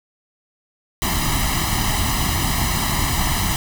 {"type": "noise with comb filter", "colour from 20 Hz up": "pink", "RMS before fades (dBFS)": -20, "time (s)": [1.02, 3.56], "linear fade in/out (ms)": 0, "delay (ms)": 1, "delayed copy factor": 0.85, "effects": []}